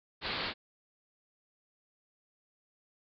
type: low-pass noise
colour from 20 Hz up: white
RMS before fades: -36 dBFS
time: 0.21-0.54 s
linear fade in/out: 50 ms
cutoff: 4600 Hz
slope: 96 dB/octave
effects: none